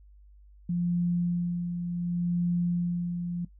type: tone with tremolo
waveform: sine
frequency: 174.3 Hz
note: F3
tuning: 3 cents flat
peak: -23 dBFS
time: 0.69-3.45 s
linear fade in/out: 5 ms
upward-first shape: sine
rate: 0.68 Hz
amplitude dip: 50%
effects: noise-tail reverb RT60 0.1 s tail -18 dB re dry + added 50 Hz sine -51 dBFS peak until 3.59 s